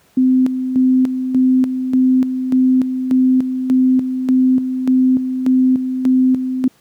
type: tone with tremolo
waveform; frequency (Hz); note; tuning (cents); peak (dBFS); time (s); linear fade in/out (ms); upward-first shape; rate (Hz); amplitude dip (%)
sine; 257.5; C4; -28; -9; 0.17-6.68; 5; square; 1.7; 60
effects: pink hiss -54 dBFS RMS until 6.8 s + high-pass 100 Hz 12 dB/octave